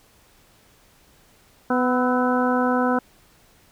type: harmonic tone with a mistuned harmonic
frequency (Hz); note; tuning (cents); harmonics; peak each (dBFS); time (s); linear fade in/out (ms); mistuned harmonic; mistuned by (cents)
250; B3; +21; 1 / 2 / 3 / 4 / 5 / 6; -21 / -24 / -26 / -27 / -28 / -29; 1.7-2.99; 5; 5; +69
effects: pink hiss -56 dBFS RMS until 3.71 s